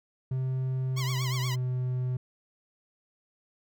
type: tone with pitch glide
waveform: triangle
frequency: 130.2 to 126.57 Hz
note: C3 to B2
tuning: -8 to +43 cents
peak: -25 dBFS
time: 0.31-2.17 s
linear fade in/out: 5 ms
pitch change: -49 cents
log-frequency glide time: 1-1.59 s
type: tone with vibrato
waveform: 10% pulse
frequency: 1046.5 Hz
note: C6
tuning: in tune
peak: -26 dBFS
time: 0.96-1.56 s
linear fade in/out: 20 ms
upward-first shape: triangle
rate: 8.4 Hz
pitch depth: 170 cents each way
effects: none